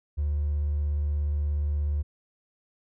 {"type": "tone with hard clipping", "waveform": "triangle", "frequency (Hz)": 73.6, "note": "D2", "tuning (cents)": 4, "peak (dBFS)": -24, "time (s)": [0.17, 2.03], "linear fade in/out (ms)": 20, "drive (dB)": 3, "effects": []}